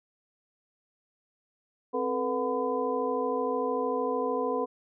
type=tone cluster; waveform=sine; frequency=262.7 / 437.3 / 490.5 / 732 / 1009 Hz; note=C4 / A4 / B4 / F#5 / B5; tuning=+7 / -11 / -12 / -19 / +37 cents; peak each=-34 / -32 / -30 / -37 / -33 dBFS; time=1.93-4.66 s; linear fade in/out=20 ms; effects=none